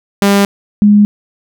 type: tone pair in turn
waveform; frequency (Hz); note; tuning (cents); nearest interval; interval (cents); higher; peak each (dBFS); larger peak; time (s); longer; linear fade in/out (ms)
sawtooth / sine; 200 / 206.8; G3 / G#3; +35 / -7; minor second; 58; second; -3; neither; 0.22-0.45 / 0.82-1.05; neither; 0
effects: none